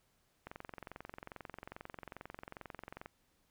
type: click train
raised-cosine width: 0.5 ms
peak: -30 dBFS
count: 59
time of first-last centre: 0.47-3.059 s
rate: 22.4 Hz
effects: pink hiss -75 dBFS RMS until 3.5 s